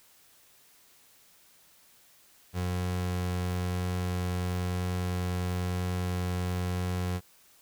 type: tone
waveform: 30% pulse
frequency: 90.1 Hz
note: F#2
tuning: 45 cents flat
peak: -26 dBFS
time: 2.53-7.21 s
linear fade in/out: 50 ms
effects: white hiss -60 dBFS RMS until 7.61 s